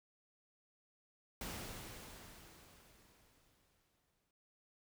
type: noise with exponential decay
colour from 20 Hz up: pink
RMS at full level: -44 dBFS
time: 1.41-4.31 s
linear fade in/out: 2 ms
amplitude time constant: 630 ms
effects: none